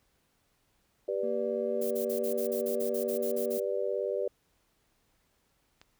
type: chord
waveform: sine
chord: G major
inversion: none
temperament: just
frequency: 392 / 490 / 588 Hz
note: G4 / B4 / D5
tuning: 0 / -14 / +2 cents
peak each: -33 dBFS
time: 1.08-4.28 s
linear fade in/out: 5 ms
type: tone with pitch glide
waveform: triangle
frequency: 233.1 to 237.3 Hz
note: A#3 to A#3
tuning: 0 to +31 cents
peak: -36 dBFS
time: 1.23-3.58 s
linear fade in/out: 5 ms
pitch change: +31 cents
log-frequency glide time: 1.71-3.25 s
type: noise bursts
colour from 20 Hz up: violet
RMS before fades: -40 dBFS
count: 13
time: 1.81-3.602 s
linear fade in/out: 10 ms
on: 100 ms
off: 41 ms
type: click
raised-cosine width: 0.2 ms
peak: -34 dBFS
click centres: 5.815 s
effects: pink hiss -72 dBFS RMS until 5.99 s